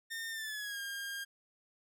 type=tone with pitch glide; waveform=sawtooth; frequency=1820 to 1612.1 Hz; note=A#6 to G6; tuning=-42 to +48 cents; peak=-35 dBFS; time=0.1-1.25 s; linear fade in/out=20 ms; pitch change=-210 cents; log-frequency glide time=0.3-0.8 s; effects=none